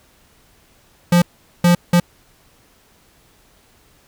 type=tone bursts at uneven times; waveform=square; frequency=174.61 Hz; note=F3; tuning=in tune; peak=-10 dBFS; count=3; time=1.12-1.22 / 1.64-1.75 / 1.93-2 s; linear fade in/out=5 ms; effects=pink hiss -54 dBFS RMS until 4.07 s